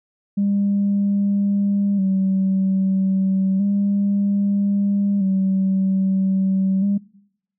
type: tone with vibrato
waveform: sine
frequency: 196 Hz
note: G3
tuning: in tune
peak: -15 dBFS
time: 0.37-6.98 s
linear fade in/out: 10 ms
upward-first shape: square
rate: 0.31 Hz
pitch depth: 41 cents each way
effects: noise-tail reverb RT60 0.8 s tail -22 dB re dry + tanh soft clip ceiling -12 dBFS